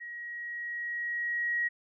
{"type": "tone with level ramp", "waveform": "sine", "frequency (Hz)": 1900, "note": "A#6", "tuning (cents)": 33, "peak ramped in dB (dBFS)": [-39, -26], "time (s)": [0, 1.69], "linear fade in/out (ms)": 20, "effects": []}